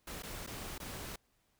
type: noise with dropouts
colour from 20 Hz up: pink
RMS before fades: -44 dBFS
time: 0.07-1.16 s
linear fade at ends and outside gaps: 5 ms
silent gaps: 0.224-0.233 / 0.465-0.473 / 0.781-0.8 s
effects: pink hiss -75 dBFS RMS until 1.59 s